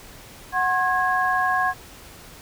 sine tone cluster, 739 / 1072 / 1652 Hz, F#5 / C6 / G#6, -2 / +42 / -10 cents, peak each -23 dBFS, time 0.52-1.74 s, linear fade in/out 50 ms, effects pink hiss -44 dBFS RMS until 2.41 s

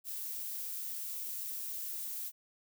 violet noise, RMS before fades -40 dBFS, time 0.04-2.32 s, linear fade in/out 50 ms, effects none

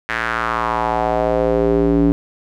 square tone with band-pass filter sweep, 57.2 Hz, A#1, 32 cents flat, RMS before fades -17 dBFS, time 0.09-2.12 s, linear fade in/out 0 ms, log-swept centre 1800 to 280 Hz, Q 3, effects none

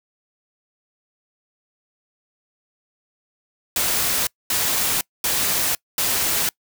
white noise bursts, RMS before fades -21 dBFS, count 4, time 3.76-6.49 s, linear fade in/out 2 ms, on 510 ms, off 230 ms, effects noise-tail reverb RT60 0.1 s tail -25 dB re dry

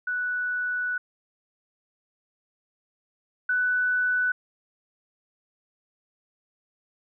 sine tone pair in turn, 1480 / 1491.2 Hz, F#6 / F#6, 0 / +13 cents, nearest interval unison, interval 13 cents, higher second, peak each -25 / -21 dBFS, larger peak second, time 0.07-0.98 / 3.49-4.32 s, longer first, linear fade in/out 5 ms, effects none

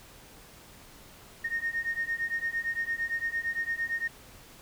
sine beating tone pair, 1842 / 1850.8 Hz, A#6 / A#6, -21 / -13 cents, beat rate 8.8 Hz, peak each -32 / -31 dBFS, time 1.44-4.08 s, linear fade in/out 10 ms, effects tanh soft clip ceiling -21 dBFS + pink hiss -52 dBFS RMS until 4.61 s

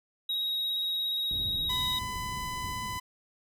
triangle tone with vibrato, 3800 Hz, A#7, 33 cents sharp, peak -27 dBFS, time 0.29-1.99 s, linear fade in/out 5 ms, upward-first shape square, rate 17 Hz, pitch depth 10 cents each way
white low-pass noise, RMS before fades -41 dBFS, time 1.31-2.98 s, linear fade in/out 2 ms, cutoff 130 Hz, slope 12 dB/octave
sawtooth tone, 1004 Hz, B5, 28 cents sharp, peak -30 dBFS, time 1.69-3 s, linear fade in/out 10 ms
effects none

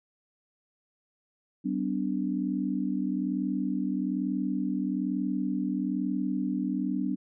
sine tone cluster, 192 / 252.1 / 293.2 Hz, G3 / B3 / D4, -36 / +36 / -3 cents, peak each -31 dBFS, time 1.64-7.16 s, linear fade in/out 20 ms, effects none

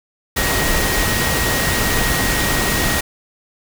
sine tone in noise, 1886 Hz, A#6, 20 cents sharp, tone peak -23 dBFS, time 0.36-3.01 s, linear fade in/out 10 ms, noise pink, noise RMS -18 dBFS, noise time 0.36-3.01 s, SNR -8 dB, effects none

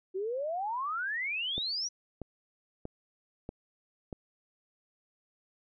sine exponential sweep, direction up, 363.7 to 5920 Hz, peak -31 dBFS, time 0.14-1.89 s, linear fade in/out 20 ms
click train, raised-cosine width 2 ms, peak -25 dBFS, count 5, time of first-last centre 1.58-4.128 s, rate 1.57 Hz
effects none

